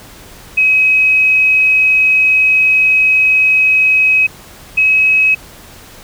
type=tone pair in turn; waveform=sine; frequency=2542 / 2555 Hz; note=D#7 / D#7; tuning=+36 / +45 cents; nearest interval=unison; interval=9 cents; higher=second; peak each=-7 dBFS; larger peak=neither; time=0.57-4.27 / 4.77-5.35 s; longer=first; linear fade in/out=10 ms; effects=pink hiss -37 dBFS RMS until 6.03 s